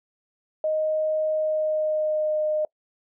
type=tone with pitch glide; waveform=sine; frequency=622.3 to 613 Hz; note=D#5 to D#5; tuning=0 to -26 cents; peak=-21 dBFS; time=0.64-2.65 s; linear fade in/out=2 ms; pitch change=-26 cents; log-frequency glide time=1.31-2.43 s; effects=noise-tail reverb RT60 0.1 s tail -24 dB re dry